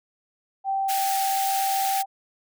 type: tone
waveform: sine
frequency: 779 Hz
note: G5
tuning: 11 cents flat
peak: -22 dBFS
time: 0.64-2.06 s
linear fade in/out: 50 ms
type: high-pass noise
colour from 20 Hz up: white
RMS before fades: -30 dBFS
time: 0.88-2.03 s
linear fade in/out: 20 ms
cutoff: 1400 Hz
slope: 48 dB/octave
effects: none